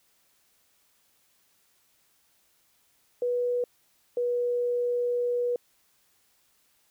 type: tone pair in turn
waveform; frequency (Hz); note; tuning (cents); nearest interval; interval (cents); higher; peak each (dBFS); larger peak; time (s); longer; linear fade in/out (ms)
sine; 488.8 / 485.7; B4 / B4; -18 / -29; unison; 11; first; -24; neither; 3.22-3.64 / 4.17-5.56; second; 2
effects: white hiss -67 dBFS RMS until 6.9 s